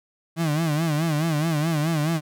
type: tone with vibrato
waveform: 35% pulse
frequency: 157 Hz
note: D#3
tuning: 16 cents sharp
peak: -19 dBFS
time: 0.36-2.21 s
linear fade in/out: 50 ms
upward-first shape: sine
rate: 4.7 Hz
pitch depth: 120 cents each way
effects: none